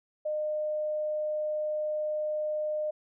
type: tone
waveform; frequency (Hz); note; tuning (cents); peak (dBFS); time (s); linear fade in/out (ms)
sine; 609; D#5; -37; -28; 0.25-2.91; 10
effects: none